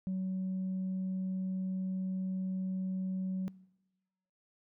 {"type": "tone", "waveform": "sine", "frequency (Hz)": 187.6, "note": "F#3", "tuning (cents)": 24, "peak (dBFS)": -30, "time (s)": [0.07, 3.48], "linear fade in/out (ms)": 0, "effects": ["noise-tail reverb RT60 1.0 s tail -24 dB re dry", "tanh soft clip ceiling -30 dBFS"]}